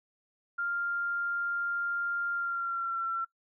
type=tone with pitch glide; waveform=sine; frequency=1396.9 to 1353.2 Hz; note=F6 to E6; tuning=0 to +45 cents; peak=-29 dBFS; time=0.58-3.25 s; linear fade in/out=10 ms; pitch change=-55 cents; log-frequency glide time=2.32-3.04 s; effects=noise-tail reverb RT60 0.1 s tail -18 dB re dry